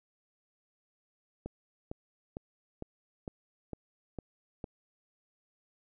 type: click train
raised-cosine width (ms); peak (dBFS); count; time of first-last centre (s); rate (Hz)
2; -25; 8; 1.46-4.642; 2.2
effects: none